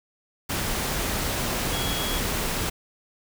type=tone in noise; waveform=sine; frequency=3322 Hz; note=G#7; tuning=in tune; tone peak=-32 dBFS; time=1.72-2.19 s; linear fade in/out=10 ms; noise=pink; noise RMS=-27 dBFS; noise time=0.49-2.7 s; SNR=-8 dB; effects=none

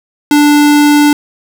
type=tone; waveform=square; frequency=293.7 Hz; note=D4; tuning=in tune; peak=-5 dBFS; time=0.31-1.13 s; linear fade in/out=2 ms; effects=none

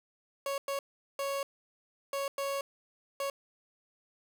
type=tone bursts at uneven times; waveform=30% pulse; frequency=554.4 Hz; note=C#5; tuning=in tune; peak=-29 dBFS; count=6; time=0.46-0.58 / 0.68-0.79 / 1.19-1.43 / 2.13-2.28 / 2.38-2.61 / 3.2-3.3 s; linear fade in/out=2 ms; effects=none

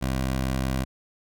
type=tone; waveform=15% pulse; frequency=65.41 Hz; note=C2; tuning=in tune; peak=-18 dBFS; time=0.01-0.85 s; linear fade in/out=20 ms; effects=none

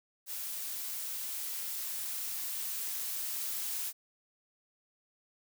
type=noise with level ramp; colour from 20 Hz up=blue; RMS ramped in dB=-39 to -36 dBFS; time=0.26-3.93 s; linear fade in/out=50 ms; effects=none

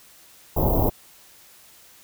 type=band-stop noise; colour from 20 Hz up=pink; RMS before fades=-20 dBFS; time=0.56-0.9 s; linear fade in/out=10 ms; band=940 to 14000 Hz; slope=48 dB/octave; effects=white hiss -51 dBFS RMS until 2.03 s

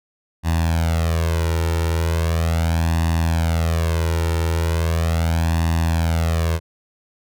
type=tone with flanger; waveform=sawtooth; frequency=82.41 Hz; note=E2; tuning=in tune; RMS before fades=-19 dBFS; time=0.43-6.6 s; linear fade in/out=50 ms; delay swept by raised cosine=1.1 to 2.2 ms; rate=0.38 Hz; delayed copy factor=+0.75; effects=none

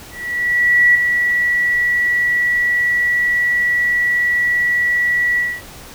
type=tone with ADSR envelope; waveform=sine; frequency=1943 Hz; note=B6; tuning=29 cents flat; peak=-7 dBFS; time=0.11-5.62 s; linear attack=840 ms; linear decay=5 ms; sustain=-6 dB; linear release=240 ms; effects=pink hiss -37 dBFS RMS until 5.94 s

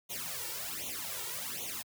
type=noise with flanger; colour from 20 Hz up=white; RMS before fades=-39 dBFS; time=0.09-1.83 s; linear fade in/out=20 ms; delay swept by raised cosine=0.3 to 2.2 ms; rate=1.3 Hz; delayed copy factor=+0.9; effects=high-pass 80 Hz 12 dB/octave

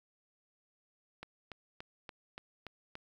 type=click train; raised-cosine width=0.3 ms; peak=-28 dBFS; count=7; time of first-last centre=1.23-2.954 s; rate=3.48 Hz; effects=10-bit

